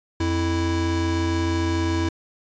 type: tone pair together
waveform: square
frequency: 87.55 / 329.6 Hz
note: F2 / E4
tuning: +5 / 0 cents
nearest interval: octave + major seventh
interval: 2295 cents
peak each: -24 dBFS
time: 0.2-2.09 s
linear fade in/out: 5 ms
effects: resampled to 16000 Hz